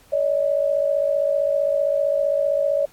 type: tone pair together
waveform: sine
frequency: 566.9 / 622.3 Hz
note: C#5 / D#5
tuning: +39 / 0 cents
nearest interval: major second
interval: 161 cents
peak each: -19 / -22 dBFS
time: 0.12-2.86 s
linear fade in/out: 10 ms
effects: pink hiss -53 dBFS RMS until 2.92 s + AAC 64 kbps